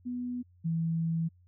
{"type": "tone pair in turn", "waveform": "sine", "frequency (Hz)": [246.4, 164.33], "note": ["B3", "E3"], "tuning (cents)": [-4, -5], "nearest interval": "perfect fifth", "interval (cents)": 701, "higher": "first", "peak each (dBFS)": [-32, -27], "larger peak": "second", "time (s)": [[0.05, 0.43], [0.64, 1.29]], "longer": "second", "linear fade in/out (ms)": 20, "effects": ["added 89 Hz sine -58 dBFS peak until 1.47 s"]}